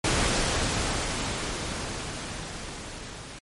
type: noise with level ramp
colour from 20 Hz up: pink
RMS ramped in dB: -23 to -41 dBFS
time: 0.04-3.39 s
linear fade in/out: 5 ms
effects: low-pass 10000 Hz 12 dB/octave + MP3 48 kbps